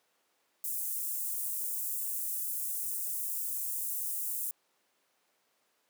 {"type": "high-pass noise", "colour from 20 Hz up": "white", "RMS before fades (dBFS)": -35, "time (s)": [0.64, 4.51], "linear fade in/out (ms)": 2, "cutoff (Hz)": 8400, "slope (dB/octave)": 24, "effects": ["pink hiss -73 dBFS RMS until 5.89 s", "high-pass 400 Hz 12 dB/octave"]}